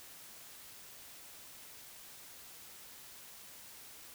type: silence
effects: white hiss -53 dBFS RMS until 4.14 s